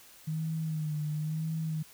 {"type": "tone with vibrato", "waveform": "sine", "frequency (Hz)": 155.56, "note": "D#3", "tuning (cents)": 0, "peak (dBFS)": -30, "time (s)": [0.27, 1.83], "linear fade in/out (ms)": 10, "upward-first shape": "sine", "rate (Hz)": 0.98, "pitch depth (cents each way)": 55, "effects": ["white hiss -55 dBFS RMS until 1.93 s"]}